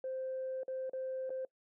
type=tone with dropouts; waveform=sine; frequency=522 Hz; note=C5; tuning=4 cents flat; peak=-35 dBFS; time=0.04-1.45 s; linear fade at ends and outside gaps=2 ms; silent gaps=0.633-0.68 / 0.896-0.933 / 1.295-1.303 s; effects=noise-tail reverb RT60 0.1 s tail -23 dB re dry + tanh soft clip ceiling -32 dBFS